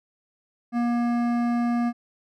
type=tone with hard clipping; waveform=triangle; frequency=238.2 Hz; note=A#3; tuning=38 cents sharp; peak=-23 dBFS; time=0.72-1.93 s; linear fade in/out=50 ms; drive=17 dB; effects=none